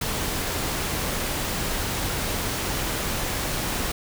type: noise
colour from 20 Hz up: pink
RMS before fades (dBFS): -27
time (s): 0.01-3.92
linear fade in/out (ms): 5
effects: none